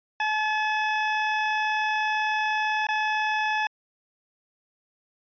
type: tone with dropouts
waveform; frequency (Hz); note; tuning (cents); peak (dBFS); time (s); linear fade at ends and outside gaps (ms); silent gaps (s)
20% pulse; 858; A5; -44; -18; 0.2-3.67; 2; 2.869-2.887
effects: resampled to 11025 Hz